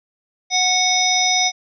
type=harmonic tone; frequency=736 Hz; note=F#5; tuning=9 cents flat; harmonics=1 / 3 / 5 / 7 / 8; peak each=-21 / -21 / -21 / -21 / -21 dBFS; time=0.5-1.52 s; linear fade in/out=50 ms; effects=none